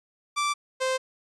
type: tone pair in turn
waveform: sawtooth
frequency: 1169 / 520.7 Hz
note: D6 / C5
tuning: -8 / -8 cents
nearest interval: octave + major second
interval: 1400 cents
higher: first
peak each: -20 dBFS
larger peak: neither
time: 0.36-0.54 / 0.8-0.98 s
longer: neither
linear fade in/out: 20 ms
effects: resampled to 22050 Hz